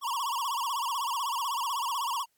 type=tone with vibrato; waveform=square; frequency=1022 Hz; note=C6; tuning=41 cents flat; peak=-29 dBFS; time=0.01-2.26 s; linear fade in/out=50 ms; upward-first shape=sine; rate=16 Hz; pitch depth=190 cents each way; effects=white hiss -73 dBFS RMS until 2.37 s + MP3 96 kbps